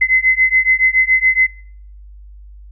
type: beating tone pair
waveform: sine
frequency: 2043 / 2050.1 Hz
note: C7 / C7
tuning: -42 / -36 cents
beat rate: 7.1 Hz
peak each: -13 dBFS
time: 0.01-1.47 s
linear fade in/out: 10 ms
effects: noise-tail reverb RT60 0.6 s tail -24 dB re dry + added 50 Hz sine -35 dBFS peak until 2.71 s